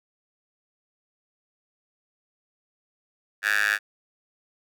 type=tone with high-pass filter; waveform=10% pulse; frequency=103.83 Hz; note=G#2; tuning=in tune; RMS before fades=-23 dBFS; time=3.42-3.79 s; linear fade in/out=50 ms; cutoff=1700 Hz; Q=6.3; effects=none